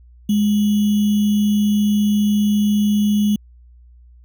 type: tone with sample-and-hold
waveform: sine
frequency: 207.7 Hz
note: G#3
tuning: in tune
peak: -13 dBFS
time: 0.29-3.36 s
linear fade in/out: 5 ms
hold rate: 3150 Hz
effects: added 60 Hz sine -43 dBFS peak until 4.24 s